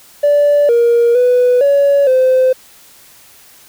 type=tone with pitch steps; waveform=triangle; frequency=581 / 471.4 / 495.1 / 564 / 516 Hz; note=D5 / A#4 / B4 / C#5 / C5; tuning=-19 / +19 / +4 / +30 / -24 cents; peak=-4 dBFS; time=0.23-2.53 s; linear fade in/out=10 ms; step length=460 ms; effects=tanh soft clip ceiling -4 dBFS + white hiss -43 dBFS RMS until 3.68 s